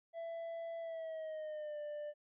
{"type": "tone with pitch glide", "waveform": "triangle", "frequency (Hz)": [666, 593.3], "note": ["E5", "D5"], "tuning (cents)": [18, 18], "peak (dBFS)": -39, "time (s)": [0.13, 2.14], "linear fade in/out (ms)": 50, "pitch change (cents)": -200, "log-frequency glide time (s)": [0.8, 1.79], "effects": ["resampled to 8000 Hz"]}